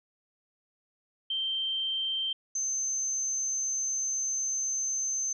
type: tone pair in turn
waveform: sine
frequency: 3136 / 6234 Hz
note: G7 / G8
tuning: 0 / -11 cents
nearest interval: octave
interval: 1189 cents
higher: second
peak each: -28 dBFS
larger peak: neither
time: 1.3-2.33 / 2.55-5.33 s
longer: second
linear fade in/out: 5 ms
effects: none